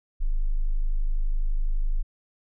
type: tone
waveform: sine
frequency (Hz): 25.96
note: G#0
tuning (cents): 0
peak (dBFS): -20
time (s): 0.2-2.03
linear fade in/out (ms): 20
effects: none